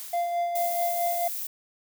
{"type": "noise with exponential decay", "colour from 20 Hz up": "blue", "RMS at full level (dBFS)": -37, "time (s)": [0, 0.97], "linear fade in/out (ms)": 0, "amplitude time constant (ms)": 210}
{"type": "tone with tremolo", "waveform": "triangle", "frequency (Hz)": 693, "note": "F5", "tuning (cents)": -14, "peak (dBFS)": -21, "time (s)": [0.13, 1.28], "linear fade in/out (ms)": 5, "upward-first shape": "sine", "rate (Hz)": 4.6, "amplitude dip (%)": 40}
{"type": "noise", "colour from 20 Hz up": "violet", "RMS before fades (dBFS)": -33, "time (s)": [0.55, 1.47], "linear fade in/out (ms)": 5}
{"effects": []}